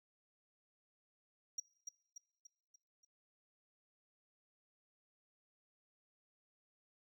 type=tone with echo; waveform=triangle; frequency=5710 Hz; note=F8; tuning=37 cents sharp; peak=-35 dBFS; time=1.58-1.6 s; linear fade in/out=5 ms; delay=290 ms; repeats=5; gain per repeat=-6 dB; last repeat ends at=3.05 s; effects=noise-tail reverb RT60 0.9 s tail -24 dB re dry + tanh soft clip ceiling -31 dBFS